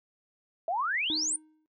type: exponential sweep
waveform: sine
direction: up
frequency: 637 to 9397 Hz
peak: -27 dBFS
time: 0.68-1.36 s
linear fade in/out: 2 ms
type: tone with exponential decay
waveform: triangle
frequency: 311.1 Hz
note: D#4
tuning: in tune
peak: -29 dBFS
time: 1.1-1.66 s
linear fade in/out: 0 ms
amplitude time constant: 120 ms
effects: noise-tail reverb RT60 0.1 s tail -17 dB re dry